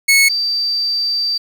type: tone pair in turn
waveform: sawtooth / sine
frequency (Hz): 2200 / 4662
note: C#7 / D8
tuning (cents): -14 / -14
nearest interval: octave + minor second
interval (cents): 1300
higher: second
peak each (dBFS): -5 / -15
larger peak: first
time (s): 0.08-0.29 / 0.29-1.38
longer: second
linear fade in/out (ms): 10
effects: 7-bit